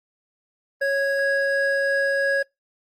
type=tone pair together; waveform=triangle; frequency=553 / 1656 Hz; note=C#5 / G#6; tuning=-4 / -5 cents; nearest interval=octave + perfect fifth; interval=1899 cents; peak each=-20 dBFS; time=0.81-2.43 s; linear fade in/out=10 ms; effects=noise-tail reverb RT60 0.2 s tail -26 dB re dry + Opus 24 kbps